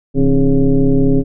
sine tone with frequency modulation, 125.5 Hz, B2, 28 cents sharp, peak -8 dBFS, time 0.14-1.24 s, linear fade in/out 50 ms, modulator 143 Hz, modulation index 1.9, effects none

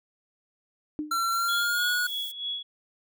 sine tone with exponential decay, 302.4 Hz, D#4, 49 cents flat, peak -25 dBFS, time 0.99-1.24 s, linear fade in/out 0 ms, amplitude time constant 53 ms
square tone with pitch glide, 1358 to 1455.5 Hz, F6 to F#6, -49 to -29 cents, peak -25 dBFS, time 1.11-2.07 s, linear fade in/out 5 ms, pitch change +120 cents, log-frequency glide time 1.32-1.9 s
violet noise, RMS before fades -42 dBFS, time 1.31-2.32 s, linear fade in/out 10 ms
sine tone with tremolo, 3363 Hz, G#7, 21 cents sharp, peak -28 dBFS, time 1.48-2.63 s, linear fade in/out 10 ms, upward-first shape sine, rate 3.2 Hz, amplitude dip 70%
effects none

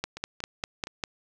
two click trains, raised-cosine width 0.2 ms, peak -12 / -21 dBFS, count 6 / 4, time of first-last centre 0.04-1.038 / 0.17-0.871 s, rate 5.01 / 4.28 Hz, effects none

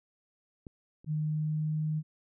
clicks, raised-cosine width 3 ms, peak -31 / -40 dBFS, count 2, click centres 0.668 / 1.045 s
sine tone with pitch glide, 153.3 to 154.63 Hz, D#3 to D#3, -25 to -10 cents, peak -28 dBFS, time 1.06-2.03 s, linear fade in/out 50 ms, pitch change +15 cents, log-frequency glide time 1.2-1.8 s
effects none

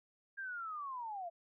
sine linear sweep, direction down, 1620 to 659.3 Hz, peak -40 dBFS, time 0.37-1.3 s, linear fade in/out 20 ms, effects none

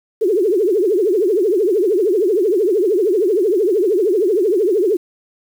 sine tone with vibrato, 393.9 Hz, G4, 8 cents sharp, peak -12 dBFS, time 0.21-4.97 s, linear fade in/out 10 ms, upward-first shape triangle, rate 13 Hz, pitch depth 290 cents each way, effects 7-bit

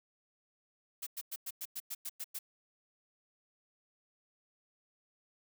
blue noise bursts, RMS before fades -40 dBFS, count 10, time 1.02-2.39 s, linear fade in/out 10 ms, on 47 ms, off 100 ms, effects none

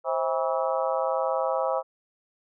harmonic tone with a mistuned harmonic, 162.1 Hz, E3, 29 cents flat, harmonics 3 / 4 / 5 / 6 / 7 / 8, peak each -27 / -29 / -31 / -33 / -34 / -35 dBFS, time 0.04-1.83 s, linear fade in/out 50 ms, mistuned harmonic 3, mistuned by +140 cents, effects none

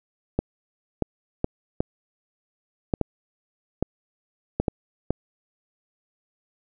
clicks, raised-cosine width 2 ms, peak -8 dBFS, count 10, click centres 0.39 / 1.023 / 1.444 / 1.805 / 2.938 / 3.013 / 3.826 / 4.6 / 4.682 / 5.106 s, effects none

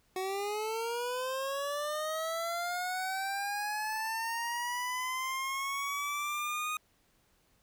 25% pulse linear sweep, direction up, 370 to 1244.5 Hz, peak -29 dBFS, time 0.16-6.77 s, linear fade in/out 2 ms, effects pink hiss -70 dBFS RMS until 7.62 s

